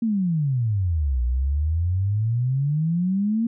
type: exponential two-way sweep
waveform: sine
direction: down then up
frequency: 234.7 to 59.3 to 234.7 Hz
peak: -19 dBFS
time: 0.02-3.47 s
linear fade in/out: 5 ms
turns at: 1.23 s
effects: none